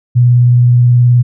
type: tone with vibrato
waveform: sine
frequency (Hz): 122.2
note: B2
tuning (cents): -18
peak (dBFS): -4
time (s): 0.15-1.23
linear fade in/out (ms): 20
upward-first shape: sine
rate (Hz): 19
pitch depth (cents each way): 18
effects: none